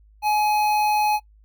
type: tone with notch filter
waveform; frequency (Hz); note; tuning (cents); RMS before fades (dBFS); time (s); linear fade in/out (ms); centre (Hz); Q
square; 843; G#5; +26; -20; 0.22-1.2; 50; 7900; 0.82
effects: noise-tail reverb RT60 0.1 s tail -21 dB re dry + added 52 Hz sine -50 dBFS peak until 1.44 s